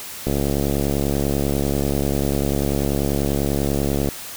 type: click train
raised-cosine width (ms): 2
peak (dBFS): -8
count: 269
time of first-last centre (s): 0.27-4.088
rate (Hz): 70.2
effects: white hiss -34 dBFS RMS until 4.36 s